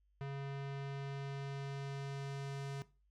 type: tone with low-pass filter sweep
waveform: square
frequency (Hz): 138.59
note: C#3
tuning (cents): 0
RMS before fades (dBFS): -42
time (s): 0.21-2.82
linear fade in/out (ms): 0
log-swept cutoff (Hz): 2800 to 8100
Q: 0.77
effects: noise-tail reverb RT60 0.3 s tail -17 dB re dry + added 50 Hz sine -70 dBFS peak until 3.1 s